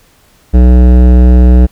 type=tone with hard clipping; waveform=sine; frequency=61.74 Hz; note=B1; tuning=in tune; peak=-3 dBFS; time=0.53-1.67 s; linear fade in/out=20 ms; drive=15 dB; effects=pink hiss -47 dBFS RMS until 1.71 s